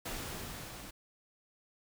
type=noise with level ramp; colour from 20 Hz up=pink; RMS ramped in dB=-39 to -48 dBFS; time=0.05-0.91 s; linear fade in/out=10 ms; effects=none